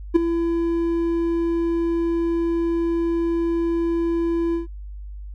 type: tone with ADSR envelope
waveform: triangle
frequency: 336 Hz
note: E4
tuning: 33 cents sharp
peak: -6 dBFS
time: 0.14-4.67 s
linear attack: 20 ms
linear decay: 11 ms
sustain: -11 dB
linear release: 130 ms
effects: added 50 Hz sine -32 dBFS peak until 5.34 s